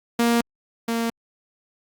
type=tone pair in turn; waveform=sawtooth; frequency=234.8 / 230.5 Hz; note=A#3 / A#3; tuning=+13 / -19 cents; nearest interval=unison; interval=32 cents; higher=first; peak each=-13 / -18 dBFS; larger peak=first; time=0.19-0.41 / 0.88-1.1 s; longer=neither; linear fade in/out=5 ms; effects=Opus 48 kbps